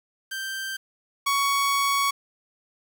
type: tone pair in turn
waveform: sawtooth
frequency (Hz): 1567 / 1117.4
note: G6 / C#6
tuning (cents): -1 / +13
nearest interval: tritone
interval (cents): 586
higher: first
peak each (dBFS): -26 / -17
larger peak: second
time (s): 0.31-0.77 / 1.26-2.11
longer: second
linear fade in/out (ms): 10
effects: 8-bit